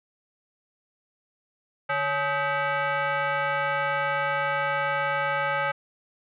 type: tone with frequency modulation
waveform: sine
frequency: 146.83 Hz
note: D3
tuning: in tune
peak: -23 dBFS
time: 1.89-5.72 s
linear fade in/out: 10 ms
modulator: 707 Hz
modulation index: 2.7
effects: none